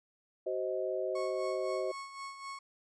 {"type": "chord", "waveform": "sine", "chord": "C diminished", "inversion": "second", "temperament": "just", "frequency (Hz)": [376.7, 523.3, 627.9], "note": ["Gb4", "C5", "Eb5"], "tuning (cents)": [31, 0, 16], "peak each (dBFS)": -36, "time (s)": [0.46, 1.92], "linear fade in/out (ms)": 10}
{"type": "tone with tremolo", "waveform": "35% pulse", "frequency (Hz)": 1100, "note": "C#6", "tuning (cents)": -14, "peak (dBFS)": -38, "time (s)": [1.15, 2.59], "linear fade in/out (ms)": 5, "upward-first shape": "sine", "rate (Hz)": 3.9, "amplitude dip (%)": 60}
{"effects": ["resampled to 22050 Hz"]}